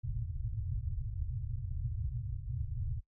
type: low-pass noise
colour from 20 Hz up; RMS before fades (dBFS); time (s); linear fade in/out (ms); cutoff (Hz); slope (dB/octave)
white; -37; 0.03-3.01; 20; 130; 96
effects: noise-tail reverb RT60 0.1 s tail -19 dB re dry